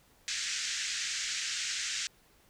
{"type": "band-pass noise", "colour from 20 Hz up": "white", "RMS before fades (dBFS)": -35, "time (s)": [0.28, 2.07], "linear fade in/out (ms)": 0, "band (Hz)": [1500, 7400], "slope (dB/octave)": 48, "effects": ["pink hiss -64 dBFS RMS until 2.49 s"]}